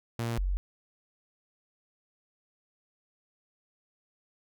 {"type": "tone pair in turn", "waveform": ["sawtooth", "sine"], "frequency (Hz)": [116.54, 46.25], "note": ["A#2", "F#1"], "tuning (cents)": [0, 0], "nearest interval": "octave + major third", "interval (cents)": 1600, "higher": "first", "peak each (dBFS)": -26, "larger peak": "neither", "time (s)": [[0.19, 0.38], [0.38, 0.57]], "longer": "neither", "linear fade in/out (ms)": 0, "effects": []}